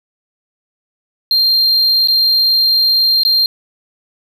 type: tone with dropouts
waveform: triangle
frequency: 4186 Hz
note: C8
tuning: in tune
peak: -8 dBFS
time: 1.31-3.46 s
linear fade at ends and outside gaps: 1 ms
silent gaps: 2.074-2.084 / 3.234-3.25 s
effects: none